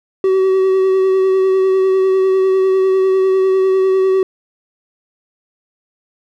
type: tone with vibrato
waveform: triangle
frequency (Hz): 380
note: F#4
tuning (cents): +46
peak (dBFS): -8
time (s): 0.24-4.23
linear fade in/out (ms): 2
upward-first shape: sine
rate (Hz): 10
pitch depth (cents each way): 17
effects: none